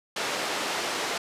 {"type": "band-pass noise", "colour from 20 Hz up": "pink", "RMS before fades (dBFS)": -30, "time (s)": [0.16, 1.18], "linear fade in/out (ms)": 5, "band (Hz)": [420, 6300], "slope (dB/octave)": 12, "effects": ["resampled to 32000 Hz"]}